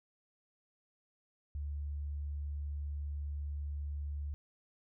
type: tone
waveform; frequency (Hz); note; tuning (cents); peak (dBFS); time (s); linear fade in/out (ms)
sine; 72.6; D2; -19; -36; 1.55-4.34; 0
effects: none